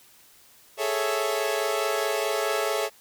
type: chord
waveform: sawtooth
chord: A major seventh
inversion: third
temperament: equal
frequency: 415.3 / 440 / 554.4 / 659.3 Hz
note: G#4 / A4 / C#5 / E5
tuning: 0 / 0 / 0 / 0 cents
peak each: -26 dBFS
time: 0.77-2.9 s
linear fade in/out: 50 ms
effects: white hiss -55 dBFS RMS until 3 s